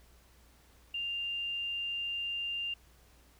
sine tone, 2794 Hz, F7, in tune, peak -33 dBFS, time 0.94-2.74 s, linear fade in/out 5 ms, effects added 60 Hz sine -61 dBFS peak until 3.39 s + pink hiss -64 dBFS RMS until 3.39 s

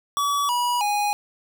square tone with pitch steps, 1141 / 970.6 / 825.7 Hz, C#6 / B5 / G#5, +50 / -30 / -10 cents, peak -21 dBFS, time 0.17-1.13 s, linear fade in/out 0 ms, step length 320 ms, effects none

